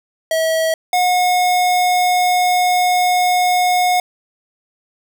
square tone pair in turn, 645 / 724 Hz, E5 / F#5, -38 / -38 cents, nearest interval major second, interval 200 cents, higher second, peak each -15 / -13 dBFS, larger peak second, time 0.31-0.74 / 0.93-4 s, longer second, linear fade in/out 2 ms, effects none

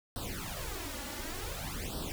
pink noise with flanger, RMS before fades -39 dBFS, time 0.16-2.12 s, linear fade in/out 0 ms, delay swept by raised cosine 0.22 to 3.52 ms, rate 0.55 Hz, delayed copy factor +1, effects none

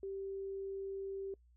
sine tone, 390 Hz, G4, 9 cents flat, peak -39 dBFS, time 0.03-1.34 s, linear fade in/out 2 ms, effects noise-tail reverb RT60 0.1 s tail -25 dB re dry + added 60 Hz sine -63 dBFS peak until 1.56 s

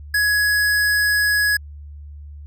square tone, 1676 Hz, G#6, 15 cents sharp, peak -16 dBFS, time 0.14-1.57 s, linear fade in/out 5 ms, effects added 73 Hz sine -34 dBFS peak until 2.46 s

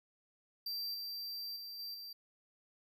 square tone with level steps, 4699 Hz, D8, in tune, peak -38 / -41 / -45 / -42 / -46 dBFS, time 0.66-2.13 s, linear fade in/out 5 ms, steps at 0.94 / 1.56 / 1.79 / 1.94 s, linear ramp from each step 5 ms, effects none

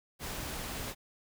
pink noise, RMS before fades -39 dBFS, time 0.19-0.95 s, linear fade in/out 50 ms, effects none

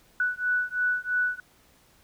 sine beating tone pair, 1480 / 1483 Hz, F#6 / F#6, 0 / +4 cents, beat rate 3 Hz, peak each -27 dBFS, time 0.2-1.4 s, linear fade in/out 2 ms, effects pink hiss -60 dBFS RMS until 2.03 s

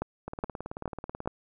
two click trains, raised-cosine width 1 ms, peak -22 / -16 dBFS, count 19 / 4, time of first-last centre 0.28-1.258 / 0.02-1.275 s, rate 18.4 / 2.39 Hz, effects none

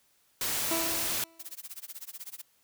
white noise, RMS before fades -31 dBFS, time 0.41-1.24 s, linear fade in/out 2 ms
20% pulse tone with exponential decay, 329.5 Hz, E4, 1 cent flat, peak -23 dBFS, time 0.71-1.54 s, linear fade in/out 1 ms, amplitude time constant 180 ms
blue noise with tremolo, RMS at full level -40 dBFS, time 1.39-2.42 s, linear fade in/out 10 ms, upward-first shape sine, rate 16 Hz, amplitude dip 100%
effects white hiss -68 dBFS RMS until 2.63 s

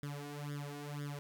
sawtooth tone with flanger, 145 Hz, D3, 22 cents flat, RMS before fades -43 dBFS, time 0.03-1.19 s, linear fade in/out 0 ms, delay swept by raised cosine 0.58 to 2.78 ms, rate 2 Hz, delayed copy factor +1, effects none

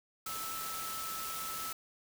sine tone in noise, 1312 Hz, E6, 9 cents flat, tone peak -41 dBFS, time 0.26-1.73 s, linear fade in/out 5 ms, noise white, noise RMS -41 dBFS, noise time 0.26-1.73 s, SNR -3 dB, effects none

